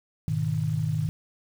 sine chord, G# minor, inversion none, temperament equal, 103.83 / 123.47 / 155.56 Hz, G#2 / B2 / D#3, 0 / 0 / 0 cents, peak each -30 / -30 / -26 dBFS, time 0.28-1.09 s, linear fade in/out 0 ms, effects 8-bit

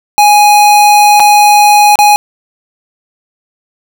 square tone with dropouts, 830.6 Hz, G#5, in tune, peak -3 dBFS, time 0.18-2.16 s, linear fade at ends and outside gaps 0 ms, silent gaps 1.197-1.202 / 1.956-1.989 s, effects none

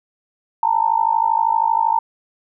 sine tone with amplitude modulation, 904 Hz, A5, 47 cents sharp, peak -10 dBFS, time 0.63-1.99 s, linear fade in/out 2 ms, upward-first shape sine, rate 52.7 Hz, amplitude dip 95%, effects none

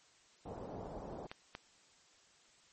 white low-pass noise, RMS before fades -46 dBFS, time 0.45-1.27 s, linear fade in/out 10 ms, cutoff 770 Hz, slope 24 dB/octave
clicks, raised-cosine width 0.3 ms, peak -27 dBFS, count 2, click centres 1.315 / 1.551 s
effects white hiss -66 dBFS RMS until 2.72 s + MP3 32 kbps

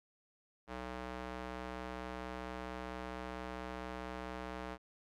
square tone with band-pass filter, 62.2 Hz, B1, 13 cents sharp, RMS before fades -44 dBFS, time 0.67-4.78 s, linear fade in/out 50 ms, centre 1000 Hz, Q 0.61, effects none

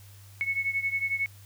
sine beating tone pair, 2200 / 2211 Hz, C#7 / C#7, -14 / -5 cents, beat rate 11 Hz, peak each -28 / -31 dBFS, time 0.41-1.26 s, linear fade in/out 0 ms, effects added 99 Hz sine -48 dBFS peak until 1.45 s + white hiss -56 dBFS RMS until 1.45 s

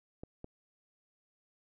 clicks, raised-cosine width 2 ms, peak -30 dBFS, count 2, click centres 0.235 / 0.444 s, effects none

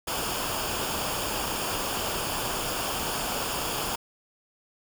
pink noise with comb filter, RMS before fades -30 dBFS, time 0.07-3.96 s, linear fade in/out 10 ms, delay 0.5 ms, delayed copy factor -0.6, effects none

